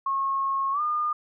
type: tone with pitch glide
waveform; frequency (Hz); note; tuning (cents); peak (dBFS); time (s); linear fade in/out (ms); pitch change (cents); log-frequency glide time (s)
sine; 1088 to 1214.2; C#6 to D#6; -33 to -43; -23; 0.06-1.13; 5; +190; 0.72-0.81
effects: none